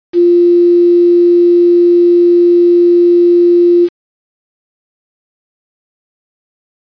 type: tone with quantisation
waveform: sine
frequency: 348.3 Hz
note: F4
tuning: 5 cents flat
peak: -4 dBFS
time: 0.13-3.89 s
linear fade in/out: 50 ms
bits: 5
effects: resampled to 11025 Hz